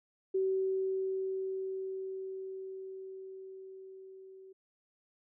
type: tone with level ramp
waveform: sine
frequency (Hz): 381.2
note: G4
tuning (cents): -48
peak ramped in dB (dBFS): -27 to -50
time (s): 0.34-4.53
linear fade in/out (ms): 10
effects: none